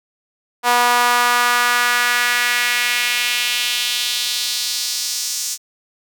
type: tone with high-pass filter sweep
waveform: sawtooth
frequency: 242.7 Hz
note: B3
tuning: 30 cents flat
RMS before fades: -18 dBFS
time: 0.63-5.58 s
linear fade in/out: 50 ms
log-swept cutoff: 870 to 6300 Hz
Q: 2
effects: none